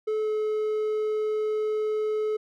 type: tone with pitch glide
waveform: triangle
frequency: 432 to 429.3 Hz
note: A4 to A4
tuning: -32 to -43 cents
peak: -22 dBFS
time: 0.07-2.37 s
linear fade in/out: 10 ms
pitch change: -11 cents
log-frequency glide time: 0.22-0.29 s
effects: none